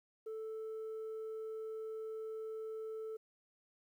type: tone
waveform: sine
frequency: 440 Hz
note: A4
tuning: in tune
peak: -38 dBFS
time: 0.26-3.17 s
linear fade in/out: 10 ms
effects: tanh soft clip ceiling -40 dBFS + 12-bit